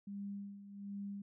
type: tone with tremolo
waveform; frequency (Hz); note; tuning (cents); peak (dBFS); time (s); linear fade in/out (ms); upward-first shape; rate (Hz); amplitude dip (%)
sine; 200.5; G3; +39; -40; 0.07-1.22; 5; sine; 1.3; 70
effects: none